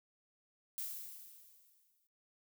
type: noise with exponential decay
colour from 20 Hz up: violet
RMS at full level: -40 dBFS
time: 0.78-2.07 s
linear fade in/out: 0 ms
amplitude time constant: 280 ms
effects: noise-tail reverb RT60 0.4 s tail -25 dB re dry